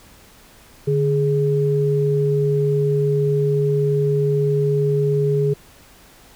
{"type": "tone pair together", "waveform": "sine", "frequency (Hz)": [146.4, 416.6], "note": ["D3", "G#4"], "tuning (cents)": [-5, 5], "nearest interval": "octave + tritone", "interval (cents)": 1810, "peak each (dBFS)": -18, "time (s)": [0.87, 5.54], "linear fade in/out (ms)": 10, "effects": ["pink hiss -48 dBFS RMS until 6.35 s"]}